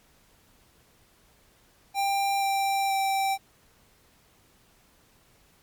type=tone with pitch steps; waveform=square; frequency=792 / 785.6 / 779.3 Hz; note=G5 / G5 / G5; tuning=+18 / +4 / -10 cents; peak=-24 dBFS; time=1.94-3.38 s; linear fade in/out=50 ms; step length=480 ms; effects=pink hiss -61 dBFS RMS until 5.62 s + MP3 96 kbps